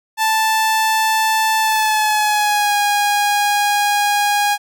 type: tone with pitch glide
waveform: sawtooth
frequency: 880 to 821.1 Hz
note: A5 to G#5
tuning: 0 to -20 cents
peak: -10 dBFS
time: 0.17-4.58 s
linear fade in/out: 50 ms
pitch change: -120 cents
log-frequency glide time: 1.6-2.76 s
effects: none